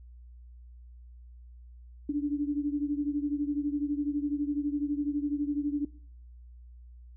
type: beating tone pair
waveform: sine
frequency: 287.5 / 299.5 Hz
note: D4 / D4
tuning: -37 / +34 cents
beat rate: 12 Hz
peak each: -29 / -32 dBFS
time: 2.09-5.85 s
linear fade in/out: 5 ms
effects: noise-tail reverb RT60 0.6 s tail -23 dB re dry + added 60 Hz sine -47 dBFS peak until 7.16 s